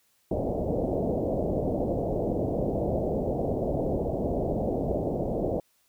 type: low-pass noise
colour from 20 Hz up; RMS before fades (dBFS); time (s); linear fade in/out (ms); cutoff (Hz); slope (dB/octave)
white; -28; 0.31-5.6; 2; 670; 48
effects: white hiss -68 dBFS RMS until 5.88 s